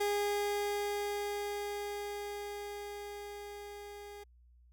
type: tone with level ramp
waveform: 30% pulse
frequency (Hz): 409.6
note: G#4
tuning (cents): -24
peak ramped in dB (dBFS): -27 to -44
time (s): 0-4.24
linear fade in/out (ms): 10
effects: added 60 Hz sine -59 dBFS peak until 4.72 s

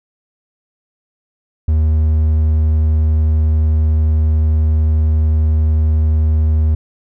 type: tone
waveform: triangle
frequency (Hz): 77.8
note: D#2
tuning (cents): 0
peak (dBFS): -8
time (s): 1.68-6.75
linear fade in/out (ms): 5
effects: none

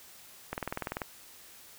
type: click train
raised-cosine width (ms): 0.5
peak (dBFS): -18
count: 11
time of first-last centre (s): 0.53-1.018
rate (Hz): 20.5
effects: white hiss -53 dBFS RMS until 1.78 s

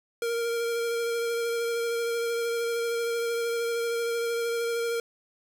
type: tone with vibrato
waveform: square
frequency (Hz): 466.2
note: A#4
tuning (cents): 0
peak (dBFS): -27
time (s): 0.22-5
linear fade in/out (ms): 2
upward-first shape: sine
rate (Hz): 13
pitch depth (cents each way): 15
effects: none

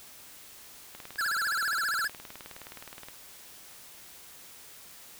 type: click train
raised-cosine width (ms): 0.3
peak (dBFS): -27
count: 42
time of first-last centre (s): 0.95-3.085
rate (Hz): 19.2
type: tone with vibrato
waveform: square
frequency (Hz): 1506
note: F#6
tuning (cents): +30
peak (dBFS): -28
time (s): 1.18-2.08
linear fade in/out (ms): 10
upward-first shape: sine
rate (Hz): 15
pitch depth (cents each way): 230
effects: white hiss -50 dBFS RMS until 5.19 s

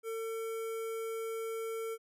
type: tone with notch filter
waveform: square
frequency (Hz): 450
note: A4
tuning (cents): +39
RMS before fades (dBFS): -38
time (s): 0.03-1.98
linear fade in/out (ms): 50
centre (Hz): 4200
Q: 0.94
effects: resampled to 32000 Hz

